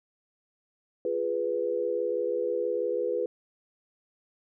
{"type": "chord", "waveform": "sine", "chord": "F diminished", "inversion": "none", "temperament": "equal", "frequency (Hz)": [349.2, 415.3, 493.9], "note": ["F4", "Ab4", "Cb5"], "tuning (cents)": [0, 0, 0], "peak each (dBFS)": [-34, -31, -28], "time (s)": [1.05, 3.26], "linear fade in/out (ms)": 2, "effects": []}